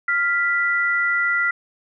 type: tone pair together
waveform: sine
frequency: 1396.9 / 1975.5 Hz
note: F6 / B6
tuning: 0 / 0 cents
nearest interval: tritone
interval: 600 cents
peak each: -20 dBFS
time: 0.08-1.51 s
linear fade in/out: 5 ms
effects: none